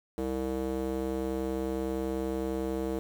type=tone with band-pass filter; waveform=square; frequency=65.41 Hz; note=C2; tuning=in tune; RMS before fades=-32 dBFS; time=0.18-2.99 s; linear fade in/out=0 ms; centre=410 Hz; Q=2.1; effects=8-bit